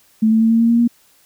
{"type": "tone with pitch steps", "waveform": "sine", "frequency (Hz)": [219.4, 222.2, 225, 227.9, 230.8, 233.8, 236.8], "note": ["A3", "A3", "A3", "A#3", "A#3", "A#3", "A#3"], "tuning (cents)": [-5, 17, 39, -39, -17, 5, 27], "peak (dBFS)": -10, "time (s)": [0.22, 0.878], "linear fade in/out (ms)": 10, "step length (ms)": 94, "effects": ["white hiss -54 dBFS RMS until 1.25 s"]}